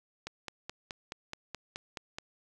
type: click train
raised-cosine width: 0.2 ms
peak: -21 dBFS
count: 10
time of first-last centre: 0.27-2.185 s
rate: 4.7 Hz
effects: none